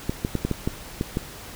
clicks, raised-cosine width 3 ms, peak -10 dBFS, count 8, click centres 0.095 / 0.249 / 0.353 / 0.45 / 0.513 / 0.675 / 1.011 / 1.171 s, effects pink hiss -40 dBFS RMS until 1.55 s

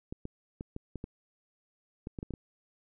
clicks, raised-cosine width 3 ms, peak -25 dBFS, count 11, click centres 0.125 / 0.254 / 0.609 / 0.764 / 0.957 / 1.041 / 2.071 / 2.188 / 2.229 / 2.307 / 2.338 s, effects none

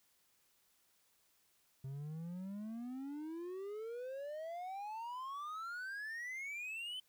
triangle exponential sweep, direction up, 131.2 to 3087 Hz, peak -40 dBFS, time 1.84-7 s, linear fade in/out 5 ms, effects white hiss -74 dBFS RMS until 7.08 s

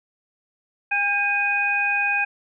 sine tone cluster, 809 / 1608 / 2490 Hz, G#5 / G6 / D#7, -46 / +44 / +1 cents, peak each -27 / -24 / -21 dBFS, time 0.91-2.25 s, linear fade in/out 10 ms, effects none

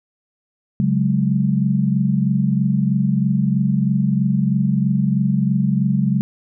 sine chord, C# suspended fourth, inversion none, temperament just, 138.59 / 184.79 / 207.9 Hz, C#3 / F#3 / G#3, 0 / -2 / +2 cents, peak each -19 dBFS, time 0.8-6.21 s, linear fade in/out 0 ms, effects none

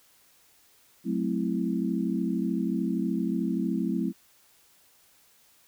sine chord, F# half-diminished seventh, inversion none, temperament equal with one note detuned, 185 / 218.2 / 261.6 / 329.6 Hz, F#3 / A3 / C4 / E4, 0 / -14 / 0 / 0 cents, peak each -30 / -30 / -31 / -32 dBFS, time 1.04-4.13 s, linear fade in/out 50 ms, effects white hiss -61 dBFS RMS until 5.67 s

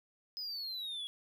triangle exponential sweep, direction down, 5090 to 3322 Hz, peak -37 dBFS, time 0.37-1.07 s, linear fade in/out 0 ms, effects none

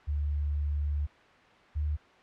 sine tone pair in turn, 73.2 / 74.78 Hz, D2 / D2, -5 / +32 cents, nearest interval unison, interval 37 cents, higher second, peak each -27 dBFS, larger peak neither, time 0.07-1.07 / 1.75-1.97 s, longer first, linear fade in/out 20 ms, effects white hiss -56 dBFS RMS until 2.22 s + low-pass 2000 Hz 12 dB/octave

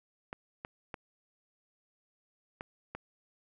clicks, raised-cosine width 0.5 ms, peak -24 dBFS, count 5, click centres 0.329 / 0.649 / 0.942 / 2.609 / 2.95 s, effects none

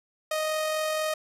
sawtooth tone with amplitude modulation, 622.3 Hz, D#5, in tune, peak -21 dBFS, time 0.31-1.14 s, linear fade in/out 5 ms, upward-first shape sine, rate 44.1 Hz, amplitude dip 25%, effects resampled to 32000 Hz

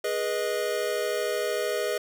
square chord, G# minor, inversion none, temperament equal with one note detuned, 415.3 / 488.5 / 622.3 Hz, G#4 / B4 / D#5, 0 / -19 / 0 cents, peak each -31 dBFS, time 0.04-1.98 s, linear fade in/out 5 ms, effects none

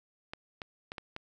clicks, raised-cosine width 0.3 ms, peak -23 dBFS, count 5, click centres 0.335 / 0.618 / 0.919 / 0.982 / 1.164 s, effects none

